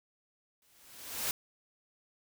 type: noise with exponential growth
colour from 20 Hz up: white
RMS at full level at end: -31 dBFS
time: 0.62-1.31 s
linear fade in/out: 1 ms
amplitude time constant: 150 ms
effects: none